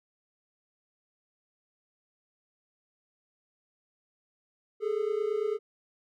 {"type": "tone pair together", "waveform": "triangle", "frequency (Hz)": [411, 440], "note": ["G#4", "A4"], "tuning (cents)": [-18, 0], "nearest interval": "minor second", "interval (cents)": 118, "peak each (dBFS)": -28, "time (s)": [4.8, 5.59], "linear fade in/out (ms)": 50, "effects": []}